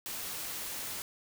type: noise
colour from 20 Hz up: white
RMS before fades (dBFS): -39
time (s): 0.06-1.02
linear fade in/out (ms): 0
effects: none